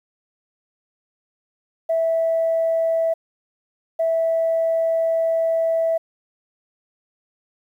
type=tone bursts at uneven times; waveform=sine; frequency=656 Hz; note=E5; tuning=9 cents flat; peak=-16 dBFS; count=2; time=1.89-3.14 / 3.99-5.98 s; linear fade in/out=10 ms; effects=tanh soft clip ceiling -12 dBFS + 9-bit